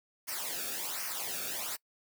white noise with flanger, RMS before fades -37 dBFS, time 0.27-1.77 s, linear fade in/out 20 ms, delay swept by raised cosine 0.26 to 1.01 ms, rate 1.3 Hz, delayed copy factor -0.75, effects noise-tail reverb RT60 0.1 s tail -24 dB re dry

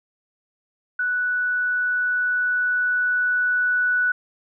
sine tone with level ramp, 1480 Hz, F#6, in tune, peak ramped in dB -20 to -17 dBFS, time 0.99-4.12 s, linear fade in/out 5 ms, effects none

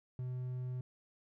triangle tone, 126.3 Hz, B2, 39 cents sharp, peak -35 dBFS, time 0.19-0.81 s, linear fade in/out 2 ms, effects none

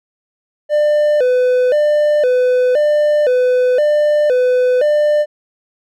triangle tone with vibrato, 547 Hz, C#5, 23 cents flat, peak -8 dBFS, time 0.69-5.26 s, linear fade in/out 50 ms, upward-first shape square, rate 0.97 Hz, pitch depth 150 cents each way, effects none

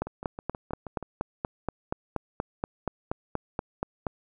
two click trains, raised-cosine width 1 ms, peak -23 / -14 dBFS, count 7 / 18, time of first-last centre 0.07-1.027 / 0.02-4.068 s, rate 6.27 / 4.2 Hz, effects none

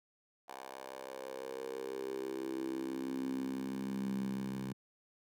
10% pulse tone with high-pass filter sweep, 66.1 Hz, C2, 18 cents sharp, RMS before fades -40 dBFS, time 0.48-4.73 s, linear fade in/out 10 ms, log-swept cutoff 700 to 160 Hz, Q 5.9, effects none

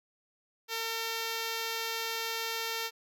5% pulse tone, 453.7 Hz, A#4, 47 cents flat, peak -21 dBFS, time 0.68-2.91 s, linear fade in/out 50 ms, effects none

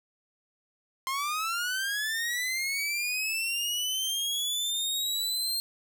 sawtooth linear sweep, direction up, 1046.5 to 4211 Hz, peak -25 dBFS, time 1.07-5.6 s, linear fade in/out 0 ms, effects none

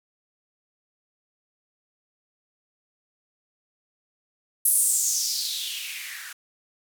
violet noise with band-pass filter sweep, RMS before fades -26 dBFS, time 4.65-6.33 s, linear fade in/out 5 ms, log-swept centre 11000 to 1500 Hz, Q 4.4, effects none

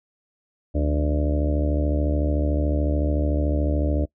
harmonic tone with a mistuned harmonic, 73.7 Hz, D2, 7 cents sharp, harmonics 1 / 2 / 3 / 4 / 5 / 6 / 7 / 8 / 9, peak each -21 / -32 / -35 / -26 / -36 / -37 / -35 / -30 / -38 dBFS, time 0.74-4.06 s, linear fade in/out 20 ms, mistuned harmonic 2, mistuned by +100 cents, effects noise-tail reverb RT60 0.1 s tail -23 dB re dry

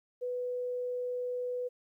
sine tone, 495.2 Hz, B4, 5 cents sharp, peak -32 dBFS, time 0.21-1.69 s, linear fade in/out 20 ms, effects 12-bit

